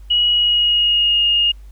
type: tone with pitch glide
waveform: sine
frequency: 2910 to 2845 Hz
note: F#7 to F7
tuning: -29 to +31 cents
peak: -12 dBFS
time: 0.1-1.52 s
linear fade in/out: 10 ms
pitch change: -40 cents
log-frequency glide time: 0.31-1.26 s
effects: added 50 Hz sine -35 dBFS peak until 1.71 s + pink hiss -57 dBFS RMS until 1.71 s